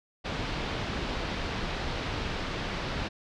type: low-pass noise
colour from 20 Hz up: pink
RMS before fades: -33 dBFS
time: 0.24-3.09 s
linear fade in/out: 20 ms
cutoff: 4500 Hz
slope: 24 dB/octave
effects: none